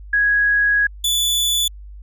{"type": "tone pair in turn", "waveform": ["sine", "sawtooth"], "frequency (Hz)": [1661, 3467], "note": ["G#6", "A7"], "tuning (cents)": [0, -26], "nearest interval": "octave + minor second", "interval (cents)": 1274, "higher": "second", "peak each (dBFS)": -13, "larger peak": "neither", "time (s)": [[0.13, 0.87], [1.04, 1.68]], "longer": "first", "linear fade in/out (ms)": 5, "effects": ["added 50 Hz sine -34 dBFS peak until 2.02 s"]}